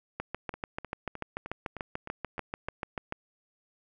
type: two click trains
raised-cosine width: 0.5 ms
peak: -24 / -18 dBFS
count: 8 / 21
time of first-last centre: 0.54-2.687 / 0.2-3.124 s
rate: 3.26 / 6.84 Hz
effects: none